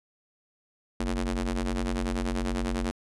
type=ring-modulated tone; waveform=sawtooth; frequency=91.3 Hz; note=F#2; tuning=23 cents flat; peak=-20 dBFS; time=1-2.91 s; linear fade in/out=0 ms; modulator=142 Hz; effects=resampled to 24000 Hz